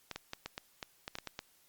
clicks, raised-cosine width 0.2 ms, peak -22 dBFS, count 11, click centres 0.113 / 0.16 / 0.334 / 0.46 / 0.579 / 0.828 / 1.079 / 1.154 / 1.186 / 1.273 / 1.391 s, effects white hiss -67 dBFS RMS until 1.68 s + Opus 48 kbps

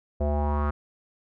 square tone with low-pass filter sweep, 73.42 Hz, D2, in tune, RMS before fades -25 dBFS, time 0.2-0.71 s, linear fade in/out 10 ms, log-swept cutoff 600 to 1300 Hz, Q 4.6, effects none

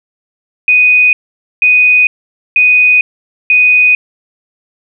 sine tone bursts, 2489 Hz, D#7, in tune, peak -4 dBFS, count 4, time 0.68-3.95 s, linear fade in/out 2 ms, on 450 ms, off 490 ms, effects none

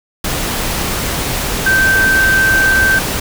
sine tone in noise, 1557 Hz, G6, 12 cents flat, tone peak -9 dBFS, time 1.66-2.99 s, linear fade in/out 5 ms, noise pink, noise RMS -18 dBFS, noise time 0.24-3.2 s, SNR +6 dB, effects none

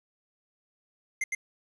square tone with echo, 2095 Hz, C7, 2 cents sharp, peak -27 dBFS, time 1.21-1.24 s, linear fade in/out 5 ms, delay 110 ms, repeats 1, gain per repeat -2 dB, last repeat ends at 1.35 s, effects resampled to 24000 Hz + 9-bit

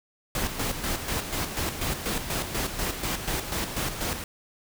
pink noise with tremolo, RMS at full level -28 dBFS, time 0.35-4.24 s, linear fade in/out 2 ms, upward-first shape square, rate 4.1 Hz, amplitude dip 55%, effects none

